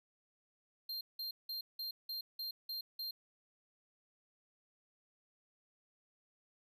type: tone bursts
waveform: square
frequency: 4186 Hz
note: C8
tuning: in tune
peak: -40 dBFS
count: 8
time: 0.89-3.11 s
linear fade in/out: 5 ms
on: 120 ms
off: 180 ms
effects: none